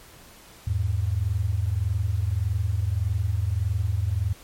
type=tone pair together; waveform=sine; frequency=83.12 / 104.8 Hz; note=E2 / G#2; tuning=+15 / +16 cents; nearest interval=major third; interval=401 cents; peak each=-25 / -24 dBFS; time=0.67-4.33 s; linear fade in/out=5 ms; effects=pink hiss -49 dBFS RMS until 4.43 s + MP3 64 kbps